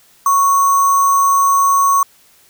sine tone with sample-and-hold, 1108.7 Hz, C#6, in tune, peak -9 dBFS, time 0.26-2.03 s, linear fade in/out 2 ms, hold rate 7350 Hz, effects white hiss -50 dBFS RMS until 2.49 s

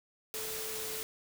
sine tone in noise, 438.3 Hz, A4, 7 cents flat, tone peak -43 dBFS, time 0.34-1.03 s, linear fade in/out 0 ms, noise white, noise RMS -39 dBFS, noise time 0.34-1.03 s, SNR -7 dB, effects none

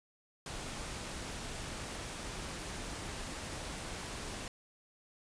pink noise, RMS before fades -42 dBFS, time 0.46-4.48 s, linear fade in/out 2 ms, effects resampled to 22050 Hz

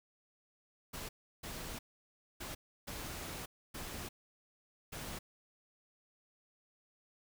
pink noise bursts at uneven times, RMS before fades -44 dBFS, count 6, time 0.93-1.09 / 1.43-1.79 / 2.4-2.55 / 2.87-3.46 / 3.74-4.09 / 4.92-5.19 s, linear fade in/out 10 ms, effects none

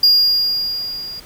triangle tone with level ramp, 4830 Hz, D8, 48 cents sharp, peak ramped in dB -6 to -27 dBFS, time 0.03-1.2 s, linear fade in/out 5 ms, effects pink hiss -42 dBFS RMS until 1.25 s

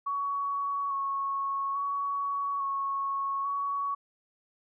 sine tone with vibrato, 1112 Hz, C#6, 5 cents sharp, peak -28 dBFS, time 0.06-3.95 s, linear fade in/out 10 ms, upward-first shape square, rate 0.59 Hz, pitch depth 16 cents each way, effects none

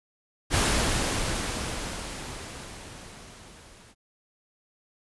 pink noise with level ramp, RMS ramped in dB -22 to -52 dBFS, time 0.5-3.95 s, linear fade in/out 50 ms, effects resampled to 24000 Hz

